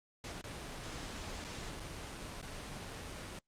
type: noise with dropouts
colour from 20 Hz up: pink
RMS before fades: -44 dBFS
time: 0.24-3.39 s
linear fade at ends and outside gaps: 2 ms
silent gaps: 0.414-0.44 / 1.443-1.447 / 1.798-1.802 / 2.416-2.426 s
effects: low-pass 8000 Hz 12 dB/octave + Opus 48 kbps